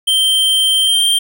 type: tone with pitch glide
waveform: square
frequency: 3136 to 3169 Hz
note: G7 to G7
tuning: 0 to +18 cents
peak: -11 dBFS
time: 0.07-1.19 s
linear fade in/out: 10 ms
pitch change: +18 cents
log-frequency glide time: 0.81-1.05 s
effects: none